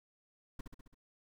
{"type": "noise with echo", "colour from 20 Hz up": "brown", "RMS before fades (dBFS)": -41, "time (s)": [0.59, 0.61], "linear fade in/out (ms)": 5, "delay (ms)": 67, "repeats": 5, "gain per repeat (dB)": -4, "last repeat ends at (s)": 0.945, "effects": []}